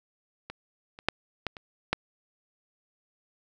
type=clicks; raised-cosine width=0.3 ms; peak=-22 / -28 / -6 / -13 / -26 / -8 dBFS; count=6; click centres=0.5 / 0.989 / 1.086 / 1.467 / 1.568 / 1.93 s; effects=none